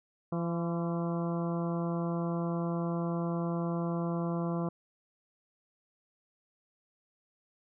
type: harmonic tone with a mistuned harmonic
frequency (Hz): 170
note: F3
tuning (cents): -46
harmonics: 1 / 2 / 3 / 4 / 5 / 6 / 7 / 8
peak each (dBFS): -31 / -37 / -40 / -41 / -48 / -44 / -46 / -51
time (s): 0.32-4.69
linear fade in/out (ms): 5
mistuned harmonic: 7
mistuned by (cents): -46
effects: none